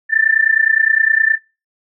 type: tone with amplitude modulation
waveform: sine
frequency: 1776 Hz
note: A6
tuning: 16 cents sharp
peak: -7 dBFS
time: 0.09-1.38 s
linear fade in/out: 50 ms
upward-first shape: sine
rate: 29.7 Hz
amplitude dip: 90%
effects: noise-tail reverb RT60 0.3 s tail -23 dB re dry